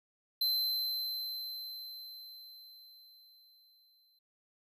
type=tone with exponential decay; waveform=square; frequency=4083 Hz; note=C8; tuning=43 cents flat; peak=-28 dBFS; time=0.41-4.19 s; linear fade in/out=5 ms; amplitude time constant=820 ms; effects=none